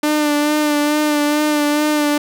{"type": "tone with vibrato", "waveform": "sawtooth", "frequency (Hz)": 297.8, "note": "D4", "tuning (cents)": 24, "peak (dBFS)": -10, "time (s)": [0.03, 2.18], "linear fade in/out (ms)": 5, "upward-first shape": "sine", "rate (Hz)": 2.3, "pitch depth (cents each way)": 28, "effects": []}